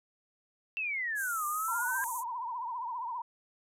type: exponential two-way sweep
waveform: sine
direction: down then up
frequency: 2713 to 1180 to 1625 Hz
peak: -31 dBFS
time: 0.77-2.04 s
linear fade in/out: 0 ms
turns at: 1.46 s
type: band-pass noise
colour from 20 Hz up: white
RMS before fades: -41 dBFS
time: 1.15-2.24 s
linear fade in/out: 50 ms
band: 6300 to 14000 Hz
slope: 96 dB/octave
type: tone with vibrato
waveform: sine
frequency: 962 Hz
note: B5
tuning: 46 cents flat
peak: -34 dBFS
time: 1.68-3.22 s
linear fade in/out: 5 ms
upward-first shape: triangle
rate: 15 Hz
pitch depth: 130 cents each way
effects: none